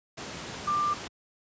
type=tone in noise; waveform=sine; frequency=1187 Hz; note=D6; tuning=18 cents sharp; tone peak=-24 dBFS; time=0.67-0.94 s; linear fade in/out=10 ms; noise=pink; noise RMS=-38 dBFS; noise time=0.17-1.08 s; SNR=+11 dB; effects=high-pass 100 Hz 12 dB/octave + resampled to 16000 Hz